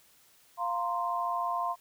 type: chord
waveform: sine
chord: F suspended fourth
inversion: none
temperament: equal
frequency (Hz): 698.5 / 932.3 / 1046.5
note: F5 / Bb5 / C6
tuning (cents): 0 / 0 / 0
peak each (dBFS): -33 / -36 / -31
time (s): 0.57-1.76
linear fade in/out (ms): 50
effects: white hiss -62 dBFS RMS until 1.8 s